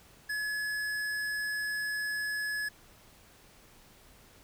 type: tone with tanh clipping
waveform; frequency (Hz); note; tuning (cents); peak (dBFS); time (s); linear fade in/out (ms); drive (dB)
sine; 1700; G#6; +40; -33; 0.29-2.69; 10; 17
effects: pink hiss -58 dBFS RMS until 4.43 s